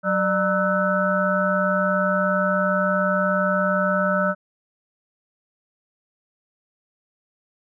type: harmonic tone with a mistuned harmonic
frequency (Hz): 186.8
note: F#3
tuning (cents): +17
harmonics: 1 / 3 / 5 / 7 / 8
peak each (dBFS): -24 / -22 / -35 / -24 / -25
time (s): 0.03-4.35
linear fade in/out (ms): 50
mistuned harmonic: 3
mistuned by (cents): +110
effects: none